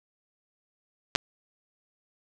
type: clicks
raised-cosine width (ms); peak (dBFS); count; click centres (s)
0.2; -5; 2; 1.152 / 1.159
effects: none